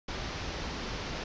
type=low-pass noise; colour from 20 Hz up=pink; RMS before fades=-37 dBFS; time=0.08-1.24 s; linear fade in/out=5 ms; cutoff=6000 Hz; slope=48 dB/octave; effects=resampled to 16000 Hz